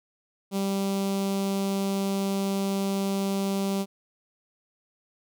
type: tone with notch filter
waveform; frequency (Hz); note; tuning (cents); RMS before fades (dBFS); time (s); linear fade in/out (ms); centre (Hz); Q
sawtooth; 196; G3; 0; -27; 0.51-3.86; 50; 1700; 0.93
effects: none